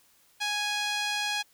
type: tone with band-pass filter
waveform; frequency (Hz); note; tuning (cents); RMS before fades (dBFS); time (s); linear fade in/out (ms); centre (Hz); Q
sawtooth; 830.6; G#5; 0; -30; 0.4-1.43; 20; 3500; 0.99
effects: white hiss -63 dBFS RMS until 1.53 s